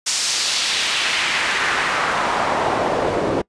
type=noise with band-pass filter sweep; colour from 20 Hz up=pink; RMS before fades=-20 dBFS; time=0.06-3.42 s; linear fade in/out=10 ms; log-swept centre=6200 to 420 Hz; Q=1.3; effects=noise-tail reverb RT60 0.1 s tail -23 dB re dry + resampled to 22050 Hz